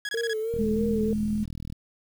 sawtooth tone bursts, 1668 Hz, G#6, 7 cents sharp, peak -25 dBFS, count 5, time 0.05-0.333 s, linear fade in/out 2 ms, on 39 ms, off 22 ms
sine tone with vibrato, 449.7 Hz, A4, 38 cents sharp, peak -26 dBFS, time 0.14-1.13 s, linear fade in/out 2 ms, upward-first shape sine, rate 3.1 Hz, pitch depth 64 cents each way
click train, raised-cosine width 5 ms, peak -24 dBFS, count 49, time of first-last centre 0.54-1.725 s, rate 40.5 Hz
sine tone, 212.3 Hz, G#3, 38 cents sharp, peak -24 dBFS, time 0.58-1.45 s, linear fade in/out 20 ms
effects low-pass 8000 Hz 12 dB/octave + 8-bit

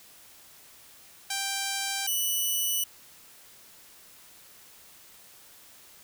5% pulse tone pair in turn, 786 / 2968 Hz, G5 / F#7, +4 / +5 cents, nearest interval octave + major seventh, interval 2301 cents, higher second, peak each -17 dBFS, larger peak neither, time 1.3-2.07 / 2.07-2.84 s, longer neither, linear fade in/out 5 ms, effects white hiss -53 dBFS RMS until 6.03 s

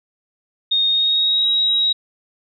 sine tone with pitch glide, 3700 to 3826 Hz, A#7 to A#7, -14 to +44 cents, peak -14 dBFS, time 0.71-1.93 s, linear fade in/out 10 ms, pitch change +58 cents, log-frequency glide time 0.89-1.48 s, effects none

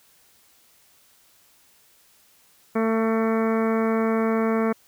harmonic tone with a mistuned harmonic, 223.7 Hz, A3, 29 cents sharp, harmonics 1 / 2 / 3 / 4 / 5 / 6 / 7 / 8 / 9 / 10, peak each -22 / -24 / -30 / -36 / -32 / -34 / -41 / -39 / -43 / -39 dBFS, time 2.75-4.73 s, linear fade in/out 10 ms, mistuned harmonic 7, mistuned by -18 cents, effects white hiss -58 dBFS RMS until 4.87 s

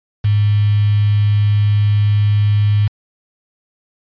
sine tone with quantisation, 103.83 Hz, G#2, in tune, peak -10 dBFS, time 0.24-2.88 s, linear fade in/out 10 ms, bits 5, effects resampled to 11025 Hz

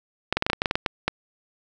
clicks, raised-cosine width 0.3 ms, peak -5 dBFS, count 12, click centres 0.326 / 0.37 / 0.424 / 0.465 / 0.5 / 0.532 / 0.619 / 0.658 / 0.711 / 0.755 / 0.862 / 1.08 s, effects none

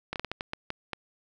slowing click train, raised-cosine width 0.3 ms, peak -16 dBFS, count 9, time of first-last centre 0.13-0.933 s, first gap 28 ms, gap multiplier 1.35, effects none

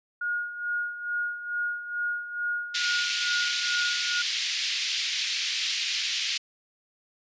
sine tone with tremolo, 1435 Hz, F6, 47 cents sharp, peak -25 dBFS, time 0.21-4.22 s, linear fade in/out 5 ms, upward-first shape sine, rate 2.3 Hz, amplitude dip 70%
white band-pass noise, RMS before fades -29 dBFS, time 2.74-6.38 s, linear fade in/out 10 ms, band 2200 to 5100 Hz, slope 24 dB/octave
effects resampled to 16000 Hz

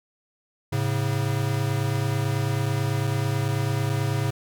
square tone pair together, 107.98 / 137.1 Hz, A2 / C#3, -32 / -19 cents, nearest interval major third, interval 413 cents, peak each -26 dBFS, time 0.72-4.31 s, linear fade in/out 10 ms, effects none

